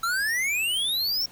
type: exponential sweep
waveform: square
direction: up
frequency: 1318.5 to 5588 Hz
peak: -24 dBFS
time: 0.03-1.26 s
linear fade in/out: 5 ms
effects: pink hiss -51 dBFS RMS until 1.31 s